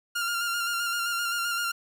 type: tone with vibrato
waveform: sawtooth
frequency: 1397 Hz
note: F6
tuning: in tune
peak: -23 dBFS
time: 0.15-1.72 s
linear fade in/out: 10 ms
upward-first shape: square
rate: 7.7 Hz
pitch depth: 23 cents each way
effects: none